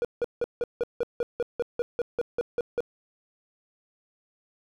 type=tone bursts; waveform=triangle; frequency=479.6 Hz; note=A#4; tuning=49 cents sharp; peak=-21 dBFS; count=15; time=0.02-2.805 s; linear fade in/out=0 ms; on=27 ms; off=170 ms; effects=none